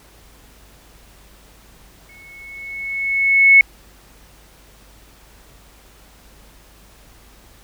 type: tone with exponential growth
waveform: sine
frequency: 2200 Hz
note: C#7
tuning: 14 cents flat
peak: -4 dBFS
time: 2.09-3.61 s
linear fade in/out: 2 ms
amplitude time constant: 330 ms
effects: added 50 Hz sine -49 dBFS peak until 7.63 s + pink hiss -49 dBFS RMS until 7.63 s